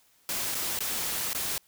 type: noise with dropouts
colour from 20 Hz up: white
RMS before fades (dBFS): -31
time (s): 0.29-1.58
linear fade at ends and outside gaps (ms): 1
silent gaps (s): 0.547-0.551 / 0.79-0.805 / 1.332-1.348
effects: white hiss -64 dBFS RMS until 1.67 s